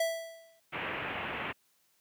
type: tone with exponential decay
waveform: square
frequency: 659.3 Hz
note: E5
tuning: in tune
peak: -26 dBFS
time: 0-0.6 s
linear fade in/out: 5 ms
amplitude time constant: 130 ms
type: low-pass noise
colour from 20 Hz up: white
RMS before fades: -37 dBFS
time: 0.72-1.53 s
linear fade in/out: 20 ms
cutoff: 2800 Hz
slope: 48 dB/octave
effects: white hiss -71 dBFS RMS until 2 s + high-pass 80 Hz 12 dB/octave